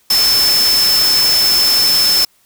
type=tone in noise; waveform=sine; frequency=5274 Hz; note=E8; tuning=in tune; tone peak=-10 dBFS; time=0.1-2.25 s; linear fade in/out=5 ms; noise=white; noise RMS=-18 dBFS; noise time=0.1-2.25 s; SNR=+5 dB; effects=white hiss -55 dBFS RMS until 2.45 s